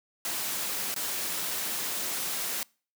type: noise with dropouts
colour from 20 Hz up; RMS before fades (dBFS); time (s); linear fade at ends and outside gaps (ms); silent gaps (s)
white; -32; 0.25-2.63; 1; 0.942-0.962
effects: noise-tail reverb RT60 0.4 s tail -26 dB re dry + high-pass 150 Hz 12 dB/octave